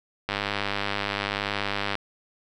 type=click train; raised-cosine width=0.3 ms; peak=-10 dBFS; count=169; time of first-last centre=0.29-1.953 s; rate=101 Hz; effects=none